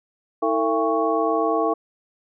sine tone cluster, 322.2 / 451.3 / 676 / 804 / 1109 Hz, E4 / A4 / E5 / G5 / C#6, -39 / +44 / +43 / +44 / 0 cents, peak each -25 / -23 / -24 / -28 / -25 dBFS, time 0.42-1.74 s, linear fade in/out 10 ms, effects none

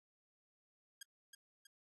10% pulse tone with echo, 1623 Hz, G#6, 40 cents flat, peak -39 dBFS, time 1.01-1.03 s, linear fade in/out 5 ms, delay 320 ms, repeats 2, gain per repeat -6 dB, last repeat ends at 1.67 s, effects AAC 64 kbps

